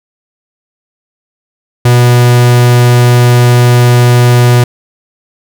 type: tone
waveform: 45% pulse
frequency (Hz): 122.1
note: B2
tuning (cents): -19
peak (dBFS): -3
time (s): 1.85-4.64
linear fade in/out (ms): 5
effects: none